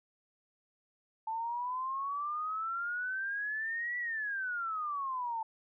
sine exponential two-way sweep, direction up then down, 880 to 1965 to 880 Hz, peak -33 dBFS, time 1.27-5.43 s, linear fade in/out 5 ms, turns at 3.98 s, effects none

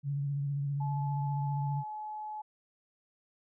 sine tone with vibrato, 141.4 Hz, C#3, 35 cents sharp, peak -30 dBFS, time 0.03-1.84 s, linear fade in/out 50 ms, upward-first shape sine, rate 15 Hz, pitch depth 33 cents each way
sine tone with pitch glide, 860 to 853.6 Hz, A5 to G#5, -40 to +47 cents, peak -37 dBFS, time 0.8-2.42 s, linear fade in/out 10 ms, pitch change -13 cents, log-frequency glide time 1.74-1.85 s
effects none

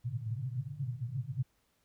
pink band-pass noise, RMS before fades -37 dBFS, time 0.04-1.43 s, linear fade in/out 10 ms, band 110 to 140 Hz, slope 96 dB/octave, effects pink hiss -74 dBFS RMS until 1.84 s

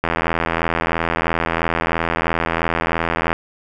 click train, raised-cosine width 0.5 ms, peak -3 dBFS, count 274, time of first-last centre 0.04-3.329 s, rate 83 Hz, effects none

